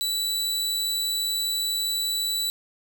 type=tone; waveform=sawtooth; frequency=3951 Hz; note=B7; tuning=in tune; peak=-21 dBFS; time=0.01-2.5 s; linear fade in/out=0 ms; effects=none